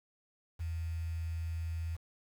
sine tone with quantisation, 82.4 Hz, E2, in tune, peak -34 dBFS, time 0.59-1.97 s, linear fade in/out 20 ms, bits 9, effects none

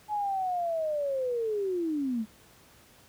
sine linear sweep, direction down, 854 to 208.9 Hz, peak -27 dBFS, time 0.08-2.26 s, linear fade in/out 50 ms, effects pink hiss -57 dBFS RMS until 3.08 s + high-pass 60 Hz 12 dB/octave

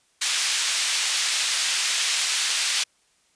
pink band-pass noise, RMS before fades -24 dBFS, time 0.21-2.84 s, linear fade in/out 10 ms, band 2600 to 8400 Hz, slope 12 dB/octave, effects white hiss -64 dBFS RMS until 3.35 s + resampled to 22050 Hz

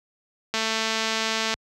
click train, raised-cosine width 0.2 ms, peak -8 dBFS, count 223, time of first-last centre 0.54-1.54 s, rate 222 Hz, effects high-pass 60 Hz 12 dB/octave

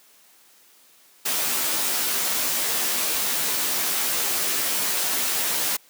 white noise with comb filter, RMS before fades -24 dBFS, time 1.25-5.77 s, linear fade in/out 10 ms, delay 14 ms, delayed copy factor -0.85, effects white hiss -55 dBFS RMS until 5.89 s + high-pass 200 Hz 12 dB/octave

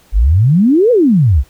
sine exponential two-way sweep, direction up then down, 43.54 to 514 to 57.9 Hz, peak -6 dBFS, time 0.12-1.44 s, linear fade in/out 50 ms, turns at 0.91 s, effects pink hiss -49 dBFS RMS until 1.49 s

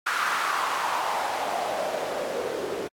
white noise with band-pass filter sweep, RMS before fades -28 dBFS, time 0.06-2.88 s, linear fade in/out 10 ms, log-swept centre 1400 to 400 Hz, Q 4, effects AAC 64 kbps

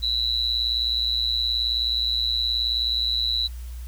sine tone with amplitude modulation, 3951 Hz, B7, in tune, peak -17 dBFS, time 0.02-3.48 s, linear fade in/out 20 ms, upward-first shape sine, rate 119 Hz, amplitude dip 95%, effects added 60 Hz sine -32 dBFS peak until 3.87 s + white hiss -51 dBFS RMS until 3.87 s

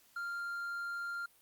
triangle tone, 1394 Hz, F6, 4 cents flat, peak -35 dBFS, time 0.16-1.26 s, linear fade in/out 5 ms, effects white hiss -66 dBFS RMS until 1.41 s + Opus 48 kbps

